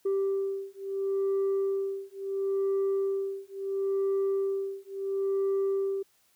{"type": "beating tone pair", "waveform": "sine", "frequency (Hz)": [390.8, 391.53], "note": ["G4", "G4"], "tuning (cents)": [-5, -2], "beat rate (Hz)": 0.73, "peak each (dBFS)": -28, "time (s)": [0.05, 6.03], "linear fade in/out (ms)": 10, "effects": ["tanh soft clip ceiling -23 dBFS", "white hiss -67 dBFS RMS until 6.35 s"]}